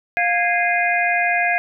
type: tone cluster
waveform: sine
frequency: 703 / 1648 / 2089 / 2464 Hz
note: F5 / G#6 / C7 / D#7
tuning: +11 / -14 / -3 / -17 cents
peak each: -20 / -21 / -22 / -23 dBFS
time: 0.17-1.58 s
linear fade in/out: 0 ms
effects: none